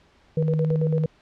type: tone with vibrato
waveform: sine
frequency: 155.56 Hz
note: D#3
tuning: in tune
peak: -20 dBFS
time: 0.37-1.06 s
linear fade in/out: 2 ms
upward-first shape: sine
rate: 14 Hz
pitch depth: 10 cents each way
type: tone with tremolo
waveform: sine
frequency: 485 Hz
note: B4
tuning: 31 cents flat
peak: -23 dBFS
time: 0.37-1.06 s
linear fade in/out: 5 ms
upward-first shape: square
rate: 9 Hz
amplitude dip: 80%
type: clicks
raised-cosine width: 2 ms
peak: -27 dBFS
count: 2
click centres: 0.539 / 0.711 s
effects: pink hiss -58 dBFS RMS until 1.21 s + low-pass 4000 Hz 12 dB/octave